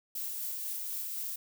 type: noise with tremolo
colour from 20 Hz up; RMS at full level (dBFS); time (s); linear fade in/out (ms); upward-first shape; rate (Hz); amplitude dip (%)
violet; -36; 0.15-1.36; 5; triangle; 4; 25
effects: none